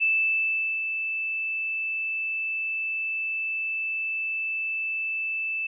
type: tone with ADSR envelope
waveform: sine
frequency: 2637 Hz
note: E7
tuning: in tune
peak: -19 dBFS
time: 0-5.67 s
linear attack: 26 ms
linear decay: 790 ms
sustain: -7 dB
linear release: 7 ms
effects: none